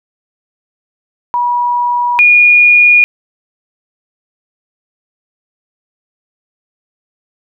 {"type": "tone pair in turn", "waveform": "sine", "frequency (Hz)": [968, 2439], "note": ["B5", "D#7"], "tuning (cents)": [-35, -35], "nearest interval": "octave + major third", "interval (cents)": 1600, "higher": "second", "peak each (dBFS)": [-10, -3], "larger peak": "second", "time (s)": [[1.34, 2.19], [2.19, 3.04]], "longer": "neither", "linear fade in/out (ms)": 0, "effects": []}